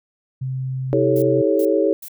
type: tone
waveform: sine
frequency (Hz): 130.81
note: C3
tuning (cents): 0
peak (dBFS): -22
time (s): 0.41-1.42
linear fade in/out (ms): 10
type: chord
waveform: sine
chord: A dominant seventh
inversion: second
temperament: equal with one note detuned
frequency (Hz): 321.7 / 392 / 440 / 554.4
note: E4 / G4 / A4 / C#5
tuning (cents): -42 / 0 / 0 / 0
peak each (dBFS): -20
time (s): 0.93-1.93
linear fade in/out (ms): 0
type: noise bursts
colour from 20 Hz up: violet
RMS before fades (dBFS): -35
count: 3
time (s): 1.16-2.083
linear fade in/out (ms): 2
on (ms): 61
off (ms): 370
effects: none